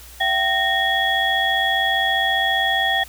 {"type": "tone cluster", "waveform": "sine", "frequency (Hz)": [676, 771, 1846, 3344], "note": ["E5", "G5", "A#6", "G#7"], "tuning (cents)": [43, -29, -17, 11], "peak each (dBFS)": [-28, -22, -20, -22], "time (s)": [0.2, 3.04], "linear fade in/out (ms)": 10, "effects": ["added 60 Hz sine -43 dBFS peak until 3.08 s", "white hiss -43 dBFS RMS until 3.08 s"]}